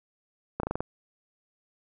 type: slowing click train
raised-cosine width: 1 ms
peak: -15 dBFS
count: 6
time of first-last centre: 0.6-0.806 s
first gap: 33 ms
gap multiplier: 1.11
effects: none